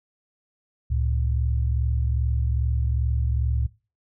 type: tone pair together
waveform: sine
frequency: 69.3 / 111.77 Hz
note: C#2 / A2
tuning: 0 / +28 cents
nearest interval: minor sixth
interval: 828 cents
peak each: -22 / -26 dBFS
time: 0.9-3.67 s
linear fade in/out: 10 ms
effects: noise-tail reverb RT60 0.3 s tail -19 dB re dry